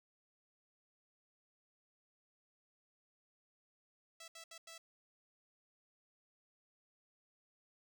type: tone bursts at uneven times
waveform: 5% pulse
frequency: 659 Hz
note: E5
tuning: 1 cent flat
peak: -40 dBFS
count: 4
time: 4.2-4.28 / 4.35-4.44 / 4.51-4.58 / 4.67-4.78 s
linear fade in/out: 5 ms
effects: none